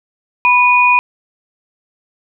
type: tone pair together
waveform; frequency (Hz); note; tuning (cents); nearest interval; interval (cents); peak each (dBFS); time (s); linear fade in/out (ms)
sine; 986 / 2464; B5 / D#7; -3 / -17; octave + major third; 1586; -10; 0.45-0.99; 0
effects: none